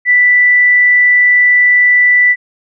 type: tone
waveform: sine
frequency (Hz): 1975.5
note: B6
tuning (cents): 0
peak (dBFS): -5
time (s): 0.05-2.36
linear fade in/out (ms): 50
effects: none